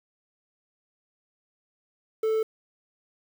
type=tone with quantisation; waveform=triangle; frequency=440 Hz; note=A4; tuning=in tune; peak=-20 dBFS; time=2.23-2.43 s; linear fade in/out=5 ms; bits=8; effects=none